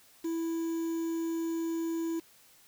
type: tone with quantisation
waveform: triangle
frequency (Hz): 330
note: E4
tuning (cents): +2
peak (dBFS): -28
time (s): 0.24-2.2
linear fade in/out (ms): 10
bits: 8
effects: white hiss -60 dBFS RMS until 2.67 s